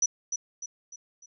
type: tone with echo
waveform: sine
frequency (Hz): 5920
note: F#8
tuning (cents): 0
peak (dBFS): -20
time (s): 0.02-0.06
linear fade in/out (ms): 5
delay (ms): 300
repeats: 4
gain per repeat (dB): -7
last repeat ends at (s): 1.26
effects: none